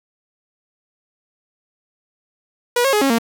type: tone with pitch steps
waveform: sawtooth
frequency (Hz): 484.5 / 543 / 420 / 273 / 230.6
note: B4 / C#5 / G#4 / C#4 / A#3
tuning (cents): -33 / -36 / +19 / -26 / -19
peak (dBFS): -10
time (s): 2.76-3.185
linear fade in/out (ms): 5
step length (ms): 85
effects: none